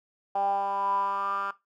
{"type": "tone with band-pass filter sweep", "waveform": "10% pulse", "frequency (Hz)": 198.2, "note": "G3", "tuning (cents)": 19, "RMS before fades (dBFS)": -28, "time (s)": [0.35, 1.51], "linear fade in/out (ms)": 5, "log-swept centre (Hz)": [750, 1300], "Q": 8.6, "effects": ["noise-tail reverb RT60 0.2 s tail -18 dB re dry"]}